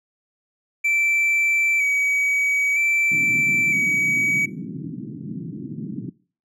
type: tone with vibrato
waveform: triangle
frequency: 2301 Hz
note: D7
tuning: 36 cents flat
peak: -16 dBFS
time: 0.84-4.46 s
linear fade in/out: 10 ms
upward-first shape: square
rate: 0.52 Hz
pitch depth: 24 cents each way
type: band-pass noise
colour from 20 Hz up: pink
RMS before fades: -32 dBFS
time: 3.11-6.1 s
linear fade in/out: 10 ms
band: 130 to 320 Hz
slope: 48 dB/octave
effects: noise-tail reverb RT60 0.4 s tail -21 dB re dry